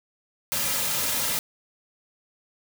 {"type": "noise with comb filter", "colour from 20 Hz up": "white", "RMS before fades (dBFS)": -26, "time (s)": [0.52, 1.39], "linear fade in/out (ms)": 0, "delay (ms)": 2.7, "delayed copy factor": -0.5, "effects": []}